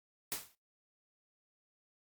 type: noise with exponential decay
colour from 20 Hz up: white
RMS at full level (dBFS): -34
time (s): 0.32-0.55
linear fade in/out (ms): 0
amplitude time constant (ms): 48
effects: noise-tail reverb RT60 0.2 s tail -18 dB re dry + Opus 48 kbps